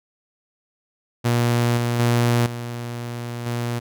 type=tone with level steps; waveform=sawtooth; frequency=119.4 Hz; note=A#2; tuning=42 cents sharp; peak=-13 / -16 / -12 / -24 / -19 dBFS; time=1.24-3.8 s; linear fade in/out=20 ms; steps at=1.77 / 1.99 / 2.46 / 3.46 s; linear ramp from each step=5 ms; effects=none